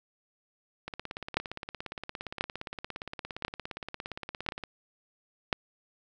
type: two click trains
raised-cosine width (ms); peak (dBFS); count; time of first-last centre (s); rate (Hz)
0.3; -21 / -9; 66 / 5; 0.88-4.637 / 1.37-5.528; 17.3 / 0.962
effects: none